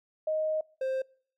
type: tone pair in turn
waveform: sine / triangle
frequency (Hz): 624 / 526.1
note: D#5 / C5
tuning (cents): +5 / +9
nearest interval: minor third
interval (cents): 296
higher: first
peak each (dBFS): -26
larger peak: neither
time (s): 0.27-0.61 / 0.81-1.02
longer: first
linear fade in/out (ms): 5
effects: noise-tail reverb RT60 0.5 s tail -25 dB re dry